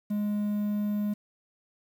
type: tone with quantisation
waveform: triangle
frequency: 207.7 Hz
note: G#3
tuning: in tune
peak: -24 dBFS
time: 0.1-1.14 s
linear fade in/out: 10 ms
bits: 9
effects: none